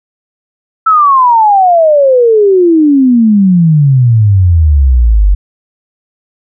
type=exponential sweep; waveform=sine; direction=down; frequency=1333 to 46.25 Hz; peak=-3 dBFS; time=0.86-5.35 s; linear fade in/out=10 ms; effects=none